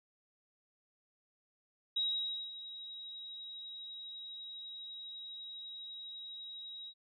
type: tone with ADSR envelope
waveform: sine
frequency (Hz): 3822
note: A#7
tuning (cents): +43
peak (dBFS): -30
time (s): 1.96-6.94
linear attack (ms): 8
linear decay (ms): 540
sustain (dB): -14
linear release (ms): 63
effects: none